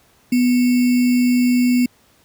sine tone with sample-and-hold, 246.9 Hz, B3, in tune, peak -12 dBFS, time 0.32-1.86 s, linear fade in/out 5 ms, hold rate 2450 Hz, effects pink hiss -55 dBFS RMS until 2.24 s + high-pass 60 Hz 12 dB/octave

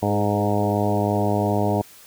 harmonic tone with a mistuned harmonic, 102.8 Hz, G#2, 17 cents flat, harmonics 1 / 2 / 3 / 4 / 5 / 6 / 7 / 8 / 9, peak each -24 / -25 / -27 / -27 / -30 / -27 / -27 / -32 / -31 dBFS, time 0.02-1.82 s, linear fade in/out 10 ms, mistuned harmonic 4, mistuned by +16 cents, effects white hiss -47 dBFS RMS until 2.06 s

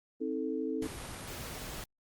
sine chord, A diminished, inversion first, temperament just, 264 / 316.8 / 440 Hz, C4 / Eb4 / A4, +16 / +31 / 0 cents, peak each -36 dBFS, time 0.2-0.88 s, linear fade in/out 20 ms
pink noise, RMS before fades -42 dBFS, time 0.82-1.84 s, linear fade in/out 2 ms
effects Opus 32 kbps

